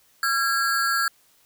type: ring-modulated tone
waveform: square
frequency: 1501 Hz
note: F#6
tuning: 24 cents sharp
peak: -18 dBFS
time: 0.23-1.08 s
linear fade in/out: 2 ms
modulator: 137 Hz
effects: white hiss -60 dBFS RMS until 1.45 s